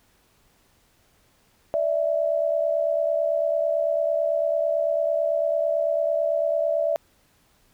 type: tone pair together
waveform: sine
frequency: 587 / 656 Hz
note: D5 / E5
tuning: -1 / -9 cents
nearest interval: major second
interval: 192 cents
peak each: -23 dBFS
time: 1.74-6.96 s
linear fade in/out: 0 ms
effects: pink hiss -62 dBFS RMS until 7.73 s